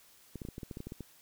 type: clicks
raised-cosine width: 3 ms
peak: -28 dBFS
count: 12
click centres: 0.357 / 0.418 / 0.451 / 0.487 / 0.581 / 0.632 / 0.712 / 0.771 / 0.804 / 0.87 / 0.921 / 1.007 s
effects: white hiss -61 dBFS RMS until 1.21 s